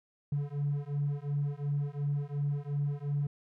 triangle beating tone pair, 142.4 / 145.2 Hz, C#3 / D3, +47 / -19 cents, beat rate 2.8 Hz, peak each -30 dBFS, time 0.32-3.27 s, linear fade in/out 5 ms, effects tanh soft clip ceiling -24 dBFS

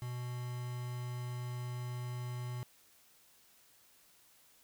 triangle tone with quantisation, 123.1 Hz, B2, 5 cents flat, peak -36 dBFS, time 0.02-2.63 s, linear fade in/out 0 ms, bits 8, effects white hiss -65 dBFS RMS until 4.63 s

